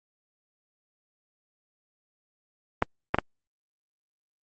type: clicks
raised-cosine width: 0.5 ms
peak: -6 dBFS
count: 3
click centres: 2.824 / 3.145 / 3.186 s
effects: Opus 24 kbps